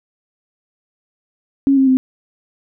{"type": "tone with pitch steps", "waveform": "sine", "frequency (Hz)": [275, 267.3, 259.9], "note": ["C#4", "C4", "C4"], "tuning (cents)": [-14, 37, -11], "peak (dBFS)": -9, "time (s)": [1.67, 1.97], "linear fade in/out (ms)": 0, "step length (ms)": 100, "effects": []}